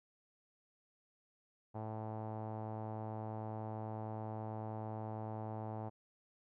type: tone with low-pass filter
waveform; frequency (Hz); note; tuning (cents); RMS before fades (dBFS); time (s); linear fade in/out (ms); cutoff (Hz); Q
sawtooth; 109.2; A2; -13; -43; 1.74-5.9; 20; 810; 3.5
effects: none